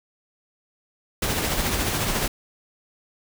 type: noise with tremolo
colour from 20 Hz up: pink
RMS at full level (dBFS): -23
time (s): 1.22-2.28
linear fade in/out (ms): 5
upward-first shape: sine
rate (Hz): 14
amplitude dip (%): 35
effects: none